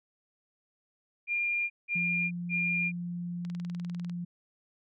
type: tone bursts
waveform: sine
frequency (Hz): 2404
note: D7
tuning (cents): +40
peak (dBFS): -27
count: 3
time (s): 1.27-2.92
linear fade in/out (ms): 50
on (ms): 430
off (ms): 180
type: tone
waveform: sine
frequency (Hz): 174.61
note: F3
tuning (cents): 0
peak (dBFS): -33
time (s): 1.95-4.25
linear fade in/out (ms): 10
type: click train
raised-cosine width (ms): 0.2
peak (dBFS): -31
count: 14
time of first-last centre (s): 3.45-4.097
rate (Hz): 20.1
effects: none